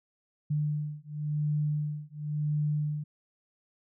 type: beating tone pair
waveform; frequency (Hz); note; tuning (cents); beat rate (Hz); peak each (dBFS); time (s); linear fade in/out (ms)
sine; 149.1 / 150.04; D3 / D3; +27 / +37; 0.94; -31; 0.5-3.04; 10
effects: none